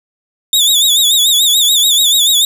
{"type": "tone with vibrato", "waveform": "sawtooth", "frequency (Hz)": 3592, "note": "A7", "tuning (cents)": 35, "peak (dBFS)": -5, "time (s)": [0.53, 2.45], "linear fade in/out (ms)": 2, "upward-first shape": "sine", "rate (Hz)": 6.9, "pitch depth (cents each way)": 110, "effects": []}